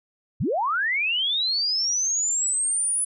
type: linear sweep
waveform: sine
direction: up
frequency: 73.9 to 10010 Hz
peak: -21 dBFS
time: 0.4-3.05 s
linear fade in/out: 10 ms
effects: none